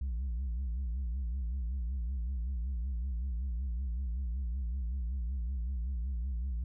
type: tone with vibrato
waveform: sine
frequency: 61.74 Hz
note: B1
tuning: in tune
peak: -29 dBFS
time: 0.01-6.64 s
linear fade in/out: 5 ms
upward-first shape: sine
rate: 5.3 Hz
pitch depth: 170 cents each way
effects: tanh soft clip ceiling -31 dBFS